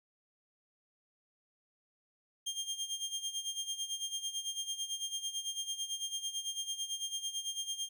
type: tone with tremolo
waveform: 25% pulse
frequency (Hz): 3200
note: G7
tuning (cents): +35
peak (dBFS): -30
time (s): 2.46-7.89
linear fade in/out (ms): 10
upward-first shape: sine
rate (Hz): 9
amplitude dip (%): 75
effects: none